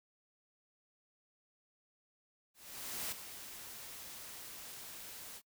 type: noise with ADSR envelope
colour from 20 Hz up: white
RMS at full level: -39 dBFS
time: 2.54-5.42 s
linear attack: 580 ms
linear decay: 7 ms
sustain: -10 dB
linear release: 58 ms
effects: noise-tail reverb RT60 0.1 s tail -25 dB re dry